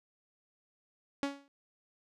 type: tone with exponential decay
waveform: sawtooth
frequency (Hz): 280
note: C#4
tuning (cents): +18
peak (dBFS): -24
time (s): 1.23-1.48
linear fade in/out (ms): 0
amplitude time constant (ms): 53
effects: low-pass 6000 Hz 12 dB/octave